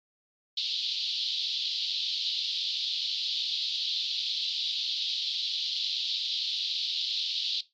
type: band-pass noise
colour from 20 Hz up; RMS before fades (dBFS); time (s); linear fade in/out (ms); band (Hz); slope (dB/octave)
pink; -31; 0.57-7.61; 5; 3300 to 4500; 48
effects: noise-tail reverb RT60 0.2 s tail -17 dB re dry + MP3 64 kbps